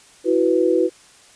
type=chord; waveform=sine; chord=E suspended second; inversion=none; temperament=equal; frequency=329.6 / 370 / 493.9 Hz; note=E4 / F#4 / B4; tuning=0 / 0 / 0 cents; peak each=-19 / -18 / -19 dBFS; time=0.24-0.9 s; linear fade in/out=50 ms; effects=white hiss -49 dBFS RMS until 1.35 s + resampled to 22050 Hz